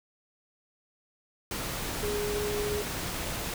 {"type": "tone in noise", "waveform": "sine", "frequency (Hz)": 415.3, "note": "G#4", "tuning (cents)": 0, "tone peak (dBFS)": -30, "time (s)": [2.03, 2.82], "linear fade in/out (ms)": 2, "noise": "pink", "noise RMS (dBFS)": -34, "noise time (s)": [1.51, 3.54], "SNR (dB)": 1, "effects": []}